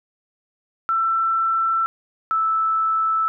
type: tone pair in turn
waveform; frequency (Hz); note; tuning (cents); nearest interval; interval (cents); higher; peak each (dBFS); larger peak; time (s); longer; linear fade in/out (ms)
sine; 1337 / 1314.8; E6 / E6; +24 / -5; unison; 29; first; -17; neither; 0.89-1.86 / 2.31-3.28; neither; 0
effects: none